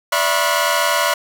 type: tone cluster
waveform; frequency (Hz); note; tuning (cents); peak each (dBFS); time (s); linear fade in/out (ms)
sawtooth; 584 / 666 / 978 / 1076 / 1453; D5 / E5 / B5 / C6 / F#6; -10 / +18 / -17 / +48 / -32; -18; 0.12-1.14; 5
effects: none